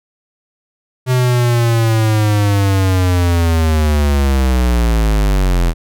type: linear sweep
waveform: square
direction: down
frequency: 128.2 to 41.2 Hz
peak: -11 dBFS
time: 1.06-5.74 s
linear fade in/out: 50 ms
effects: none